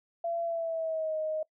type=tone with pitch glide; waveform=sine; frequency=677 to 624.4 Hz; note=E5 to D#5; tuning=+46 to +6 cents; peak=-29 dBFS; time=0.24-1.43 s; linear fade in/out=5 ms; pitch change=-140 cents; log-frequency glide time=0.43-1.17 s; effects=noise-tail reverb RT60 0.1 s tail -22 dB re dry